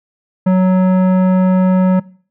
sine tone with tanh clipping, 185.6 Hz, F#3, 6 cents sharp, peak -10 dBFS, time 0.46-2 s, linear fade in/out 10 ms, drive 14 dB, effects noise-tail reverb RT60 0.5 s tail -23 dB re dry

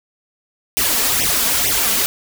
white noise with flanger, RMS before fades -17 dBFS, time 0.77-2.06 s, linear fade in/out 0 ms, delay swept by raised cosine 0.33 to 4.53 ms, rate 2.2 Hz, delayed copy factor +1, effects none

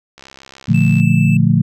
click train, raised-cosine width 0.2 ms, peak -20 dBFS, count 56, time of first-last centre 0.18-1 s, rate 67.1 Hz
sine chord, Bb major seventh, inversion none, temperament equal, 116.54 / 146.83 / 174.61 / 220 Hz, Bb2 / D3 / F3 / A3, 0 / 0 / 0 / 0 cents, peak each -15 / -14 / -14 / -16 dBFS, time 0.68-1.62 s, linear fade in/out 10 ms
triangle tone, 2637 Hz, E7, in tune, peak -22 dBFS, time 0.74-1.37 s, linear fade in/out 5 ms
effects none

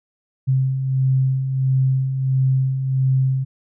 sine beating tone pair, 130.81 / 132.31 Hz, C3 / C3, 0 / +20 cents, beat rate 1.5 Hz, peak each -25 / -16 dBFS, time 0.47-3.45 s, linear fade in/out 20 ms, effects none

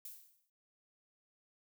violet noise with exponential decay, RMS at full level -45 dBFS, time 0.05-0.5 s, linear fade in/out 2 ms, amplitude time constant 96 ms, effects none

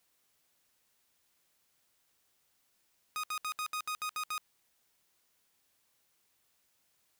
sawtooth tone bursts, 1244.5 Hz, D#6, in tune, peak -30 dBFS, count 9, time 3.16-4.379 s, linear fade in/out 0 ms, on 75 ms, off 68 ms, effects white hiss -74 dBFS RMS until 7.19 s

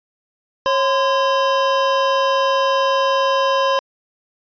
square tone pair together, 544.5 / 1029 Hz, C#5 / C6, -31 / -29 cents, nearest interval major seventh, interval 1102 cents, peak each -18 dBFS, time 0.66-3.79 s, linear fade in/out 0 ms, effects resampled to 11025 Hz

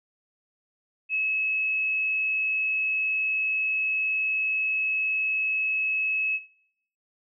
sine tone, 2581 Hz, E7, 37 cents flat, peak -23 dBFS, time 1.09-6.4 s, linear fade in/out 50 ms, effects noise-tail reverb RT60 0.7 s tail -18 dB re dry

